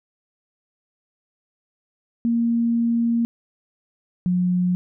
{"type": "tone pair in turn", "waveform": "sine", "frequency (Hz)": [233.2, 179.73], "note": ["A#3", "F3"], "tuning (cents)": [1, 50], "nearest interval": "perfect fourth", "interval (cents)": 451, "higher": "first", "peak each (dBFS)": -17, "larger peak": "neither", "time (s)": [[2.25, 3.25], [4.26, 4.75]], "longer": "first", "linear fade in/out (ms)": 0, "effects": []}